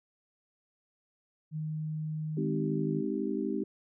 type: tone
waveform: sine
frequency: 155.2 Hz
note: D#3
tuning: 4 cents flat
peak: -32 dBFS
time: 1.51-3.03 s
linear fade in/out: 50 ms
type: chord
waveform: sine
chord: Ab major seventh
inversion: none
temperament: just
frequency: 207.7 / 259.6 / 311.5 / 389.3 Hz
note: Ab3 / C4 / Eb4 / G4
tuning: 0 / -13 / +2 / -12 cents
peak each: -35 dBFS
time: 2.37-3.64 s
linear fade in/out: 5 ms
effects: none